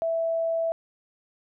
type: tone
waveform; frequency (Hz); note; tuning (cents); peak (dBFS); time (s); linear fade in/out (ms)
sine; 659.3; E5; 0; -23; 0.02-0.72; 0
effects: none